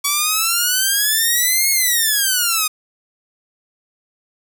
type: exponential two-way sweep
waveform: 5% pulse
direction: up then down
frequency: 1131 to 2188 to 1232 Hz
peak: -4 dBFS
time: 0.04-2.68 s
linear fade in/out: 10 ms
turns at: 1.7 s
effects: none